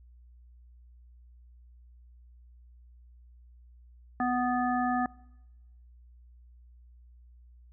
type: harmonic tone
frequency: 247.8 Hz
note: B3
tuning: 6 cents sharp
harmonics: 1 / 3 / 5 / 7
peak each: -29 / -29 / -34 / -37 dBFS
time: 4.2-5.06 s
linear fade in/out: 2 ms
effects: noise-tail reverb RT60 1.0 s tail -24 dB re dry + added 60 Hz sine -52 dBFS peak until 7.72 s